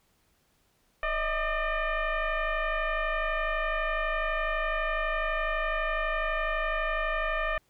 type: tone with frequency modulation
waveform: sine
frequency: 583 Hz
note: D5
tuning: 13 cents flat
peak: -26 dBFS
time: 1.03-7.58 s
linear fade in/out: 2 ms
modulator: 609 Hz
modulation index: 2.8
effects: pink hiss -69 dBFS RMS until 7.69 s